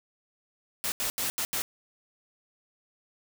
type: noise bursts at uneven times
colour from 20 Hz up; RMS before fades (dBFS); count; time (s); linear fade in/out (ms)
white; -30; 5; 0.84-0.92 / 1-1.1 / 1.18-1.3 / 1.38-1.45 / 1.53-1.62; 0
effects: none